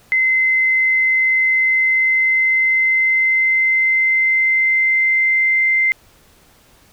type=tone with pitch glide; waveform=sine; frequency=2059 to 2082 Hz; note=C7 to C7; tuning=-28 to -9 cents; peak=-12 dBFS; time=0.12-5.92 s; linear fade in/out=0 ms; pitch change=+19 cents; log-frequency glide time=1.47-5.78 s; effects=pink hiss -51 dBFS RMS until 6.92 s